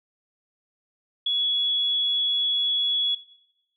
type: tone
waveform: sine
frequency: 3374 Hz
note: G#7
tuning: 27 cents sharp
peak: -21 dBFS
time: 1.26-3.15 s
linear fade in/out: 5 ms
effects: noise-tail reverb RT60 0.9 s tail -17 dB re dry